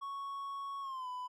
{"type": "tone with pitch glide", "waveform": "triangle", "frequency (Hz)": [1108.7, 999.2], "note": ["C#6", "B5"], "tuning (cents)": [0, 20], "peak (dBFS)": -37, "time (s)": [0.01, 1.28], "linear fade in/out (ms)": 20, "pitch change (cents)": -180, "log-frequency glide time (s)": [0.81, 1.08], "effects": []}